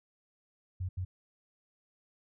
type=tone bursts at uneven times; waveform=sine; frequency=91.9 Hz; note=F#2; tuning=11 cents flat; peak=-32 dBFS; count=2; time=0.8-0.89 / 0.97-1.05 s; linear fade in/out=10 ms; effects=none